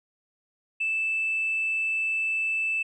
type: tone with tanh clipping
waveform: triangle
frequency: 2637 Hz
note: E7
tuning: in tune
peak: -24 dBFS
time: 0.8-2.83 s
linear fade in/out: 10 ms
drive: 4 dB
effects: resampled to 22050 Hz